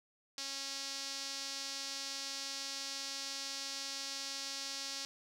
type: tone with band-pass filter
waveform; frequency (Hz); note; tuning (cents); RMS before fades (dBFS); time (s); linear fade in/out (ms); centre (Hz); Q
sawtooth; 274.1; C#4; -19; -42; 0.38-5.05; 0; 5100; 2.6
effects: none